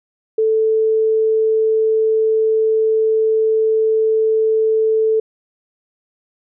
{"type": "tone", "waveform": "sine", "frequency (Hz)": 440, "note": "A4", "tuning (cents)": 0, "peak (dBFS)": -12, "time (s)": [0.38, 5.2], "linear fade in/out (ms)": 5, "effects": []}